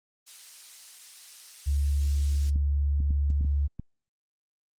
violet noise, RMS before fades -34 dBFS, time 0.26-2.51 s, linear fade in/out 20 ms
sine tone, 71.4 Hz, D2, 48 cents flat, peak -22 dBFS, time 1.66-3.68 s, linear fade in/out 20 ms
clicks, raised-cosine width 5 ms, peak -23 dBFS, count 7, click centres 2.559 / 3.004 / 3.107 / 3.303 / 3.41 / 3.448 / 3.796 s
effects low-pass 6000 Hz 12 dB/octave + Opus 24 kbps

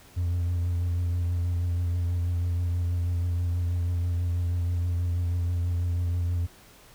triangle tone with vibrato, 87.2 Hz, F2, 2 cents flat, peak -21 dBFS, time 0.16-6.47 s, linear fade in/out 20 ms, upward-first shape triangle, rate 6.2 Hz, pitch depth 33 cents each way, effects tanh soft clip ceiling -18 dBFS + pink hiss -53 dBFS RMS until 6.94 s

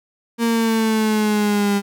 35% pulse exponential sweep, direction down, 233.1 to 200 Hz, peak -14 dBFS, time 0.38-1.82 s, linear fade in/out 50 ms, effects none

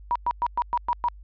sine tone bursts, 962 Hz, B5, 46 cents flat, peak -20 dBFS, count 7, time 0.11-1.085 s, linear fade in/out 0 ms, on 45 ms, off 110 ms, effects added 50 Hz sine -42 dBFS peak until 1.23 s + resampled to 11025 Hz

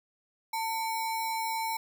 sine tone with sample-and-hold, 898 Hz, A5, 35 cents sharp, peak -29 dBFS, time 0.53-1.77 s, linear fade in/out 5 ms, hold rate 3150 Hz, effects none

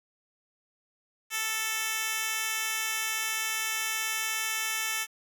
10% pulse tone with high-pass filter, 440.5 Hz, A4, 2 cents sharp, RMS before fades -31 dBFS, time 1.3-5.07 s, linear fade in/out 50 ms, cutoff 2100 Hz, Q 0.58, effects 9-bit

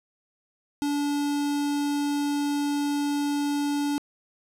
square tone with notch filter, 288.5 Hz, D4, 31 cents flat, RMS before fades -26 dBFS, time 0.82-3.98 s, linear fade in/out 0 ms, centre 1800 Hz, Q 1.4, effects low-pass 12000 Hz 12 dB/octave + 9-bit

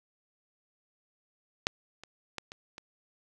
clicks, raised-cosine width 0.2 ms, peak -8 / -28 / -18 / -26 / -26 dBFS, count 5, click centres 1.669 / 2.036 / 2.383 / 2.519 / 2.781 s, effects none

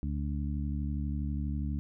harmonic tone, 72.3 Hz, D2, 27 cents flat, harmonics 1 / 2 / 3 / 4, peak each -32 / -37 / -38 / -42 dBFS, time 0.03-1.79 s, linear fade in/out 0 ms, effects none

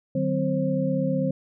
sine tone cluster, 153.1 / 188.6 / 257.8 / 532 Hz, D#3 / F#3 / C4 / C5, -28 / +33 / -26 / +29 cents, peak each -27 dBFS, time 0.15-1.31 s, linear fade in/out 5 ms, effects none

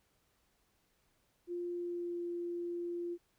sine tone with pitch glide, 350 to 346.6 Hz, F4 to F4, +4 to -13 cents, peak -36 dBFS, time 1.47-3.18 s, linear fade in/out 50 ms, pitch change -17 cents, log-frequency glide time 1.73-2.22 s, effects pink hiss -75 dBFS RMS until 3.38 s

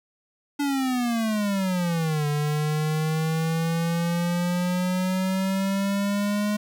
square exponential two-way sweep, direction down then up, 290 to 146.83 to 209.5 Hz, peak -23 dBFS, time 0.59-6.57 s, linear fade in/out 10 ms, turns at 2.27 s, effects 10-bit

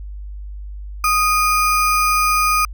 sine tone with sample-and-hold, 1244.5 Hz, D#6, in tune, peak -13 dBFS, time 1.04-2.65 s, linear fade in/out 2 ms, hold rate 3675 Hz, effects added 50 Hz sine -28 dBFS peak until 2.73 s

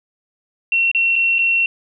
sine tone with dropouts, 2722 Hz, F7, 45 cents flat, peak -13 dBFS, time 0.72-1.66 s, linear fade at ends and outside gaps 2 ms, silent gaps 0.915-0.948 / 1.157-1.161 / 1.385-1.39 s, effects none

